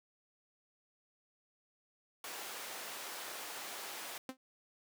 pink high-pass noise, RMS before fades -45 dBFS, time 2.24-4.18 s, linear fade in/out 2 ms, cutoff 570 Hz, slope 12 dB/octave
sawtooth tone with exponential decay, 260.7 Hz, C4, 6 cents flat, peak -33 dBFS, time 4.29-4.37 s, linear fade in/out 2 ms, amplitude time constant 17 ms
effects none

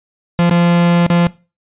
45% pulse tone with dropouts, 172.7 Hz, F3, 19 cents flat, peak -9 dBFS, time 0.39-1.27 s, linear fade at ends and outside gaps 0 ms, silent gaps 0.496-0.51 / 1.065-1.101 s, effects noise-tail reverb RT60 0.3 s tail -20 dB re dry + resampled to 8000 Hz

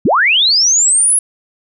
sine linear sweep, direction up, 130.5 to 10680 Hz, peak -8 dBFS, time 0.05-1.19 s, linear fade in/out 5 ms, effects none

